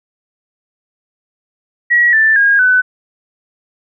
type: tone with pitch steps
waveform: sine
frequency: 1916 / 1767.2 / 1629.9 / 1503.3 Hz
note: A#6 / A6 / G#6 / F#6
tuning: +47 / +7 / -33 / +27 cents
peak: -7 dBFS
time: 1.9-2.82 s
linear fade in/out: 20 ms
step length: 230 ms
effects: none